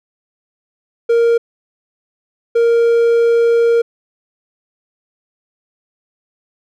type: tone bursts at uneven times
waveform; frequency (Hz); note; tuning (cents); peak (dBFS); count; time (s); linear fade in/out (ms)
triangle; 466.2; A#4; 0; -7; 2; 1.09-1.38 / 2.55-3.82; 10
effects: none